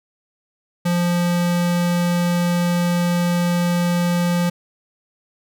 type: tone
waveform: square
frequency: 174.61 Hz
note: F3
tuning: in tune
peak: -17 dBFS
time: 0.85-4.5 s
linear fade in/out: 10 ms
effects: none